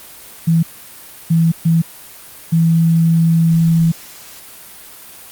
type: tone bursts at uneven times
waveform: sine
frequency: 164.81 Hz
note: E3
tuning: in tune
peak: -9 dBFS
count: 4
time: 0.47-0.63 / 1.3-1.52 / 1.65-1.82 / 2.52-3.92 s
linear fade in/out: 10 ms
effects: white hiss -37 dBFS RMS until 5.31 s + Opus 32 kbps